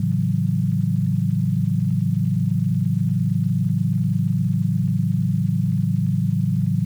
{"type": "chord", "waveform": "sine", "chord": "F# minor seventh", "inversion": "first", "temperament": "equal", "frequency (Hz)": [110, 138.59, 164.81, 185], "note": ["A2", "C#3", "E3", "F#3"], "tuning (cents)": [0, 0, 0, 0], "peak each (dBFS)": -23, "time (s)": [0, 6.85], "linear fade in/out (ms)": 5, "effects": ["8-bit"]}